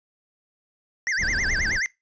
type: tone with vibrato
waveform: square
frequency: 1803 Hz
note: A6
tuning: 42 cents sharp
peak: -23 dBFS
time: 1.07-1.86 s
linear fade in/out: 0 ms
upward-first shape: sine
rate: 9.4 Hz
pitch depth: 280 cents each way
type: noise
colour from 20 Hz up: brown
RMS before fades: -30 dBFS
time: 1.18-1.8 s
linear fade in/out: 50 ms
effects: noise-tail reverb RT60 0.2 s tail -22 dB re dry + resampled to 16000 Hz